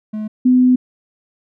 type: tone pair in turn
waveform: triangle / sine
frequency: 214.3 / 252.4 Hz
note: A3 / B3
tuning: -45 / +38 cents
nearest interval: minor third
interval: 283 cents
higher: second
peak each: -19 / -8 dBFS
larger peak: second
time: 0.13-0.28 / 0.45-0.76 s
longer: second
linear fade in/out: 10 ms
effects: none